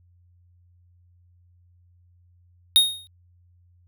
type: tone with exponential decay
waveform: square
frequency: 3723 Hz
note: A#7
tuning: 3 cents flat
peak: -10 dBFS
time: 2.76-3.07 s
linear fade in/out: 0 ms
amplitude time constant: 67 ms
effects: added 88 Hz sine -55 dBFS peak until 3.87 s